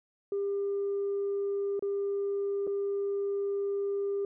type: tone with dropouts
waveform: sine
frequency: 399.7 Hz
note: G4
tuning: 34 cents sharp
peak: -27 dBFS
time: 0.32-4.25 s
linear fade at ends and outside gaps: 2 ms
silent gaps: 1.794-1.824 / 2.669-2.674 s
effects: tanh soft clip ceiling -25 dBFS